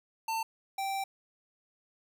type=tone pair in turn; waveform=square; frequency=896 / 780.4 Hz; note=A5 / G5; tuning=+31 / -8 cents; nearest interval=major second; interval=239 cents; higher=first; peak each=-31 / -32 dBFS; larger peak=first; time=0.28-0.43 / 0.78-1.04 s; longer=second; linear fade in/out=5 ms; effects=12-bit